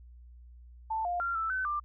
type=tone with pitch steps; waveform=sine; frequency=884 / 705 / 1381 / 1322 / 1521 / 1187 Hz; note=A5 / F5 / F6 / E6 / F#6 / D6; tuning=+8 / +16 / -20 / +5 / +47 / +18 cents; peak=-29 dBFS; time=0.9-1.8 s; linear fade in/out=10 ms; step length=150 ms; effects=added 60 Hz sine -49 dBFS peak until 1.84 s